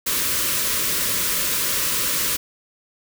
white band-stop noise, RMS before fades -22 dBFS, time 0.06-2.37 s, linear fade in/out 10 ms, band 620 to 950 Hz, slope 96 dB/octave, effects none

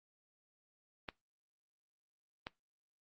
clicks, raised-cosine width 0.3 ms, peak -24 dBFS, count 2, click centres 1.088 / 2.469 s, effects noise-tail reverb RT60 0.2 s tail -22 dB re dry + Opus 32 kbps

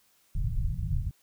pink low-pass noise, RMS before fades -29 dBFS, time 0.35-1.11 s, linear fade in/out 2 ms, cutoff 160 Hz, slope 48 dB/octave, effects white hiss -66 dBFS RMS until 1.22 s

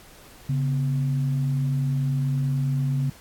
sine tone pair together, 138.59 / 247.7 Hz, C#3 / B3, 0 / +5 cents, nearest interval minor seventh, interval 1005 cents, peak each -21 / -33 dBFS, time 0.49-3.1 s, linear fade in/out 5 ms, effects pink hiss -49 dBFS RMS until 3.2 s + AAC 64 kbps

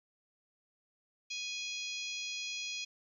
harmonic tone, 830.6 Hz, G#5, in tune, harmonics 3 / 4 / 5 / 6 / 7 / 8, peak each -41 / -43 / -45 / -47 / -48 / -49 dBFS, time 1.3-2.85 s, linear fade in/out 10 ms, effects 12-bit

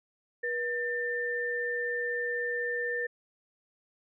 sine tone pair together, 482.4 / 1792 Hz, B4 / A6, -41 / +31 cents, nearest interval octave + major seventh, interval 2272 cents, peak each -33 / -31 dBFS, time 0.43-3.07 s, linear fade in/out 10 ms, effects none

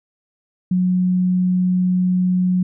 sine tone, 182.3 Hz, F#3, 25 cents flat, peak -14 dBFS, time 0.71-2.63 s, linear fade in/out 5 ms, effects none

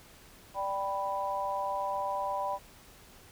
sine chord, G major, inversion second, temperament equal, 587.3 / 784 / 987.8 Hz, D5 / G5 / B5, 0 / 0 / 0 cents, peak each -36 / -35 / -33 dBFS, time 0.54-2.59 s, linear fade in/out 50 ms, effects pink hiss -55 dBFS RMS until 3.31 s

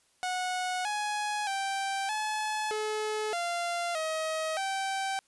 sawtooth tone with pitch steps, 733 / 837 / 782 / 857 / 429.1 / 692 / 634 / 776 Hz, F#5 / G#5 / G5 / A5 / A4 / F5 / D#5 / G5, -16 / +13 / -4 / -46 / -43 / -16 / +32 / -18 cents, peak -26 dBFS, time 0.23-5.19 s, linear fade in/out 0 ms, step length 620 ms, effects white hiss -68 dBFS RMS until 5.27 s + resampled to 24000 Hz

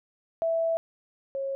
sine tone pair in turn, 659 / 544.6 Hz, E5 / C#5, -1 / -31 cents, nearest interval minor third, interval 330 cents, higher first, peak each -23 / -28 dBFS, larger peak first, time 0.42-0.77 / 1.35-1.55 s, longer first, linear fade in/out 0 ms, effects none

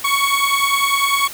20% pulse beating tone pair, 1108.7 / 1118.7 Hz, C#6 / C#6, 0 / +15 cents, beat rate 10 Hz, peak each -13 dBFS, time 0.04-1.28 s, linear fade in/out 10 ms, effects white hiss -33 dBFS RMS until 1.33 s

